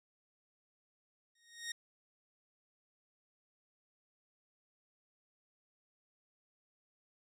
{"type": "tone with exponential growth", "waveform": "15% pulse", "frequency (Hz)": 1864.7, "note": "A#6", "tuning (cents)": 0, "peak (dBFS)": -30, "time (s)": [1.35, 1.72], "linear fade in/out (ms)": 5, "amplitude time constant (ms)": 80, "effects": ["resampled to 32000 Hz"]}